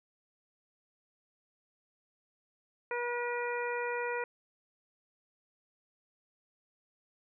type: harmonic tone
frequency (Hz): 482.1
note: B4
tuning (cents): -42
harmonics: 1 / 2 / 3 / 4 / 5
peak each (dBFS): -35 / -38 / -40 / -41 / -42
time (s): 2.91-4.24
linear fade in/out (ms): 2
effects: none